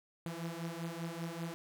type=beating tone pair; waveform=sawtooth; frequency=164.81 / 169.91 Hz; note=E3 / F3; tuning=0 / -47 cents; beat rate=5.1 Hz; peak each=-38 / -38 dBFS; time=0.26-1.54 s; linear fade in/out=0 ms; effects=none